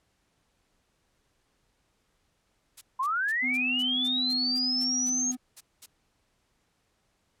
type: noise bursts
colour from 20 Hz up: blue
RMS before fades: -42 dBFS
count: 13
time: 2.77-5.862 s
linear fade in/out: 10 ms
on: 44 ms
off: 210 ms
type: linear sweep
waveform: sine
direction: up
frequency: 997 to 6570 Hz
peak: -25 dBFS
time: 2.99-5.32 s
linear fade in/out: 10 ms
type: tone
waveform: triangle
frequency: 252.3 Hz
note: B3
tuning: 37 cents sharp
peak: -30 dBFS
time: 3.42-5.37 s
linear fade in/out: 20 ms
effects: pink hiss -72 dBFS RMS until 7.4 s + low-pass 10000 Hz 12 dB/octave